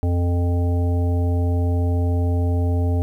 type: harmonic tone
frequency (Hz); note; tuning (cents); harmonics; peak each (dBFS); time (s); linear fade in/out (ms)
87.31; F2; 0; 1 / 3 / 5 / 7 / 9; -17 / -27 / -31 / -34 / -36; 0.03-3.02; 0
effects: 9-bit